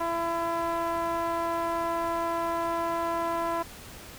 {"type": "tone with low-pass filter", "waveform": "5% pulse", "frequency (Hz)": 335.8, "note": "E4", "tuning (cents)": 32, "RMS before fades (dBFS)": -29, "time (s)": [0, 3.63], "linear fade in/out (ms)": 10, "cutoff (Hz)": 930, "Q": 2.3, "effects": ["pink hiss -45 dBFS RMS until 4.18 s"]}